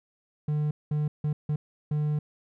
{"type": "tone bursts at uneven times", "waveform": "triangle", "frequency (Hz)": 150, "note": "D3", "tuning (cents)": 37, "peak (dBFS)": -22, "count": 5, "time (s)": [[0.48, 0.71], [0.91, 1.08], [1.24, 1.33], [1.49, 1.56], [1.91, 2.19]], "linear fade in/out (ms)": 5, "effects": []}